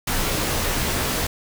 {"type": "noise with comb filter", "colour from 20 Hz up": "pink", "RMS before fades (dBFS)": -23, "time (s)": [0.07, 1.27], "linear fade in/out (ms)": 5, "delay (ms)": 18, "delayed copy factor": -0.55, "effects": []}